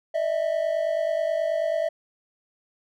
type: tone pair together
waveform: triangle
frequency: 603.7 / 653 Hz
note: D5 / E5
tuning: +48 / -17 cents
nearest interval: minor second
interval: 135 cents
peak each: -25 / -22 dBFS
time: 0.14-1.89 s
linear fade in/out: 10 ms
effects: none